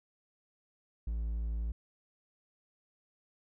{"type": "tone", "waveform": "triangle", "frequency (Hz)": 56, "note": "A1", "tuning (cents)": 31, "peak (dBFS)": -30, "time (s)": [1.07, 1.72], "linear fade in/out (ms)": 5, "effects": []}